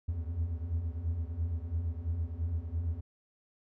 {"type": "tone cluster", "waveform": "triangle", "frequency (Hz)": [77, 83, 85.9], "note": ["D#2", "E2", "F2"], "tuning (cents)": [-17, 12, -28], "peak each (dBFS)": [-36, -36, -32], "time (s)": [0.08, 3.01], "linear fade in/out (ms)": 10, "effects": []}